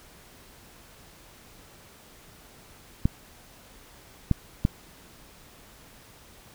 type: clicks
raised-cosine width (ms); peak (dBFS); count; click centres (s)
5; -8; 3; 3.055 / 4.313 / 4.651
effects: pink hiss -52 dBFS RMS until 6.54 s